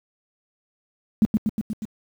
sine tone with echo, 215.7 Hz, A3, 34 cents flat, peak -12 dBFS, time 1.22-1.25 s, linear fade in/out 0 ms, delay 120 ms, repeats 5, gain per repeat -3 dB, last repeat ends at 1.85 s, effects high-pass 60 Hz 12 dB/octave + 8-bit

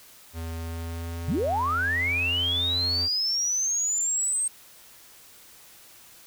square tone with pitch glide, 82.41 to 86.96 Hz, E2 to F2, 0 to -7 cents, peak -32 dBFS, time 0.33-3.09 s, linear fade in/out 50 ms, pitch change +93 cents, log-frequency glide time 0.53-2.15 s
sine linear sweep, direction up, 107.1 to 8460 Hz, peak -23 dBFS, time 1.28-4.48 s, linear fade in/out 5 ms
effects white hiss -51 dBFS RMS until 6.26 s

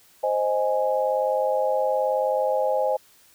sine chord, Ab major, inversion first, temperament equal, 523.3 / 622.3 / 830.6 Hz, C5 / Eb5 / Ab5, 0 / 0 / 0 cents, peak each -23 / -25 / -26 dBFS, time 0.23-2.97 s, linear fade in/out 10 ms, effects white hiss -56 dBFS RMS until 3.34 s

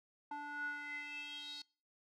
square tone with band-pass filter sweep, 291.9 Hz, D4, 10 cents flat, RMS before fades -45 dBFS, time 0.31-1.62 s, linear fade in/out 5 ms, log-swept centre 1000 to 4300 Hz, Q 7.6, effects noise-tail reverb RT60 0.4 s tail -24 dB re dry

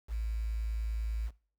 sine tone with quantisation, 55 Hz, A1, in tune, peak -31 dBFS, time 0.08-1.31 s, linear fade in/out 50 ms, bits 9, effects noise-tail reverb RT60 0.4 s tail -20 dB re dry

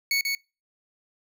25% pulse tone with echo, 2218 Hz, C#7, in tune, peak -18 dBFS, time 0.11-0.21 s, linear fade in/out 2 ms, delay 140 ms, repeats 1, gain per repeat -3 dB, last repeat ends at 0.35 s, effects noise-tail reverb RT60 0.3 s tail -26 dB re dry

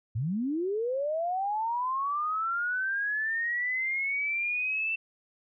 sine linear sweep, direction up, 98.7 to 2677 Hz, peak -27 dBFS, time 0.15-4.96 s, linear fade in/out 10 ms, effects none

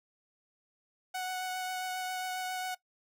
sawtooth tone with vibrato, 740 Hz, F#5, in tune, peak -30 dBFS, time 1.14-2.75 s, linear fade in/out 10 ms, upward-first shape triangle, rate 7.4 Hz, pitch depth 13 cents each way, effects noise-tail reverb RT60 0.1 s tail -18 dB re dry

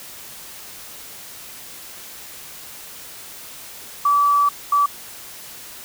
sine tone bursts at uneven times, 1152 Hz, D6, 34 cents flat, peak -13 dBFS, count 2, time 4.05-4.49 / 4.72-4.86 s, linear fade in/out 5 ms, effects white hiss -38 dBFS RMS until 5.84 s

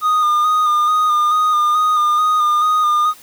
triangle tone with vibrato, 1226 Hz, D#6, 26 cents flat, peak -10 dBFS, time 0.01-3.14 s, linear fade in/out 50 ms, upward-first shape square, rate 2.3 Hz, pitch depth 23 cents each way, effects white hiss -43 dBFS RMS until 3.22 s

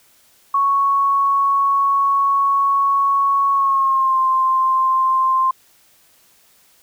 sine tone with pitch glide, 1108.7 to 1048.9 Hz, C#6 to C6, 0 to +4 cents, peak -13 dBFS, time 0.54-5.51 s, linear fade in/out 5 ms, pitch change -96 cents, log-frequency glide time 3.52-4.2 s, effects white hiss -54 dBFS RMS until 6.82 s

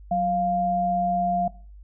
sine tone pair together, 185.1 / 698.8 Hz, F#3 / F5, +1 / +1 cents, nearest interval octave + major seventh, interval 2300 cents, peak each -27 / -21 dBFS, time 0.11-1.48 s, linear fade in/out 5 ms, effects noise-tail reverb RT60 0.4 s tail -20 dB re dry + added 50 Hz sine -42 dBFS peak until 1.83 s

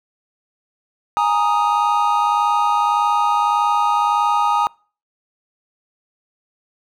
triangle chord, Ab suspended second, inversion none, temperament equal, 830.6 / 932.3 / 1244.5 Hz, Ab5 / Bb5 / Eb6, 0 / 0 / 0 cents, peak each -17 dBFS, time 1.17-4.67 s, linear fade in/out 0 ms, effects noise-tail reverb RT60 0.4 s tail -26 dB re dry

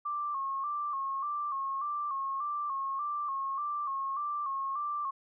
sine tone with vibrato, 1131 Hz, C#6, 34 cents sharp, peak -31 dBFS, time 0.05-5.11 s, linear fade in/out 10 ms, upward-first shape square, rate 1.7 Hz, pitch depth 69 cents each way, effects none

